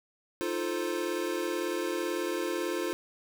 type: chord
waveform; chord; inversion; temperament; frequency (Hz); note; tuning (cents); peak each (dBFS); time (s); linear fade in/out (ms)
square; F dominant seventh; third; equal; 311.1 / 349.2 / 440 / 523.3; Eb4 / F4 / A4 / C5; 0 / 0 / 0 / 0; -38 / -33 / -38 / -38; 0.41-2.93; 0
effects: none